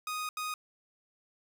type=tone bursts at uneven times; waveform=sawtooth; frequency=1244.5 Hz; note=D#6; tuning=in tune; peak=-30 dBFS; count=2; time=0.07-0.29 / 0.37-0.54 s; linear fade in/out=2 ms; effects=none